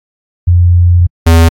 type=tone pair in turn; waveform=sine / square; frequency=87.7 / 82.78 Hz; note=F2 / E2; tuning=+8 / +8 cents; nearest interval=minor second; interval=100 cents; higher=first; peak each=-3 dBFS; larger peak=neither; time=0.47-1.07 / 1.26-1.49 s; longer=first; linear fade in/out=10 ms; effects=AAC 64 kbps